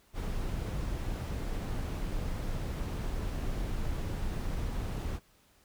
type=noise; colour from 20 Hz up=brown; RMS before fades=-34 dBFS; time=0.13-5.2 s; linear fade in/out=50 ms; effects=pink hiss -65 dBFS RMS until 5.64 s